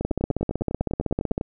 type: two click trains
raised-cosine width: 2 ms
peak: -10 / -13 dBFS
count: 22 / 15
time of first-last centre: 0.05-1.379 / 0.01-1.411 s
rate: 15.8 / 9.99 Hz
effects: none